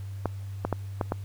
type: clicks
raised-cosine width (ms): 1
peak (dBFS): -12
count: 5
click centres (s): 0.257 / 0.65 / 0.727 / 1.012 / 1.121
effects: added 98 Hz sine -34 dBFS peak until 1.24 s + pink hiss -56 dBFS RMS until 1.24 s